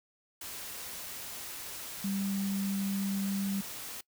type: tone in noise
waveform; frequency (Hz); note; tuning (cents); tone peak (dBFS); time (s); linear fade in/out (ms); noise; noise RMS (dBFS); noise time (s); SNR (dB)
sine; 196.8; G3; +7; -30; 2.04-3.61; 5; white; -42; 0.41-4.01; +9
effects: noise-tail reverb RT60 0.1 s tail -22 dB re dry